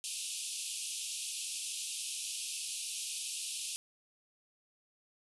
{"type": "band-pass noise", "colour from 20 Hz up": "white", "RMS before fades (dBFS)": -40, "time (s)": [0.04, 3.76], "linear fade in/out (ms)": 0, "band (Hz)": [2500, 11000], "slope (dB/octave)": 96, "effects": []}